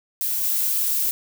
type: noise with level steps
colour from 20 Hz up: violet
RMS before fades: -24 / -22 dBFS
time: 0.21-1.11 s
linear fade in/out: 0 ms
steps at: 0.43 s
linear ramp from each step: 10 ms
effects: none